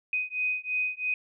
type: beating tone pair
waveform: sine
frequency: 2500 / 2503 Hz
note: D#7 / D#7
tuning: +8 / +10 cents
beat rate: 3 Hz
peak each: -30 dBFS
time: 0.13-1.14 s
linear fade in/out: 2 ms
effects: none